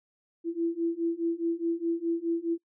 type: beating tone pair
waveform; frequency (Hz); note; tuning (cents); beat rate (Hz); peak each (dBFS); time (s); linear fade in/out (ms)
sine; 332.5 / 337.3; E4 / E4; +15 / +40; 4.8; -30 / -29; 0.44-2.58; 50
effects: noise-tail reverb RT60 0.1 s tail -25 dB re dry